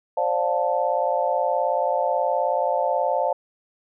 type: chord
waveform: sine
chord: D minor seventh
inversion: third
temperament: just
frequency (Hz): 528.6 / 587.3 / 704.8 / 881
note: C5 / D5 / F5 / A5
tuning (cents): +18 / 0 / +16 / +2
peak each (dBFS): -25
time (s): 0.17-3.33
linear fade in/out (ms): 5
effects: none